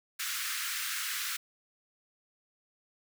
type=high-pass noise; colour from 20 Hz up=pink; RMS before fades=-35 dBFS; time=0.19-1.37 s; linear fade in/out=10 ms; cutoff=1300 Hz; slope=48 dB/octave; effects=none